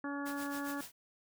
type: harmonic tone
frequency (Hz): 283.4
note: C#4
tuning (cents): +38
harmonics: 1 / 2 / 3 / 4 / 5 / 6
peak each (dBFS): -38 / -47 / -47 / -46 / -47 / -46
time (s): 0.04-0.81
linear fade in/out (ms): 2
type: noise with tremolo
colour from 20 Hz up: white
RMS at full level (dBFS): -46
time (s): 0.25-0.92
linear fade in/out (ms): 20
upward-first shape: sine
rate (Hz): 7.3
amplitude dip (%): 75
effects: none